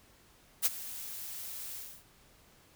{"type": "noise with ADSR envelope", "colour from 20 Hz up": "blue", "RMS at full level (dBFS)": -25, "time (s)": [0.62, 2.04], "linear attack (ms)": 37, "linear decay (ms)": 27, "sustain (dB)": -17, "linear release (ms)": 290, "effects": ["pink hiss -62 dBFS RMS until 2.75 s"]}